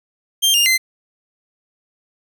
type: tone with pitch steps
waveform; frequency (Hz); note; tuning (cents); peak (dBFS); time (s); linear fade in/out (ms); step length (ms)
sawtooth; 3176 / 2816 / 2068; G7 / F7 / C7; +22 / +14 / -21; -9; 0.42-0.78; 20; 120
effects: none